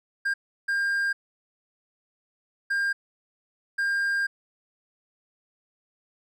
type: tone bursts at uneven times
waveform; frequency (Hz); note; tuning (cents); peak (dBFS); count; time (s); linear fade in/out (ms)
triangle; 1603; G6; +38; -21; 4; 0.25-0.34 / 0.68-1.13 / 2.7-2.93 / 3.78-4.27; 10
effects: none